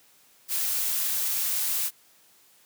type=noise; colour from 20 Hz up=blue; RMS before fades=-27 dBFS; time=0.48-1.91 s; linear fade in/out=50 ms; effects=white hiss -59 dBFS RMS until 2.65 s + high-pass 100 Hz 12 dB/octave